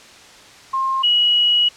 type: tone pair in turn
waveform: sine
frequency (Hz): 1064 / 2914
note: C6 / F#7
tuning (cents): +29 / -27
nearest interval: octave + perfect fourth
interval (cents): 1744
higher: second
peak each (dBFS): -17 / -12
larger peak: second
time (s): 0.73-1.03 / 1.03-1.69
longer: second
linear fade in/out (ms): 10
effects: white hiss -43 dBFS RMS until 1.76 s + low-pass 6000 Hz 12 dB/octave